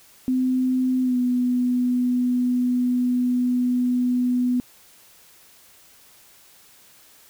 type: tone with pitch glide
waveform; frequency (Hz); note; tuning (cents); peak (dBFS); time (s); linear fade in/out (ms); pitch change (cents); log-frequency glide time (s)
sine; 256.2 to 248; C4 to B3; -36 to +7; -18; 0.28-4.6; 0; -57; 1.02-1.17
effects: white hiss -52 dBFS RMS until 7.29 s